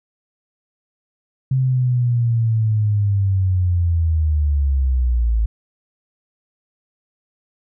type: linear sweep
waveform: sine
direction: down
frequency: 132.5 to 53.7 Hz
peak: -14 dBFS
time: 1.51-5.46 s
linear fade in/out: 5 ms
effects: none